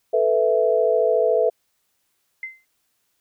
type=chord; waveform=sine; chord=A suspended second; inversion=none; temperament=equal; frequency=440 / 493.9 / 659.3 Hz; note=A4 / B4 / E5; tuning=0 / 0 / 0 cents; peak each=-20 dBFS; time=0.13-1.5 s; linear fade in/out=10 ms
type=tone with exponential decay; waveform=sine; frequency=2070 Hz; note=C7; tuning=19 cents flat; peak=-25 dBFS; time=2.43-2.65 s; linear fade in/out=2 ms; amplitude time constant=46 ms
effects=white hiss -70 dBFS RMS until 3.2 s